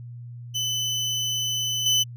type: tone with level steps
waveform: 30% pulse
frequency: 3016 Hz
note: F#7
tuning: 32 cents sharp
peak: -21 / -15 dBFS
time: 0.54-2.04 s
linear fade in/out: 20 ms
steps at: 1.86 s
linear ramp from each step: 2 ms
effects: added 120 Hz sine -36 dBFS peak until 2.16 s + resampled to 32000 Hz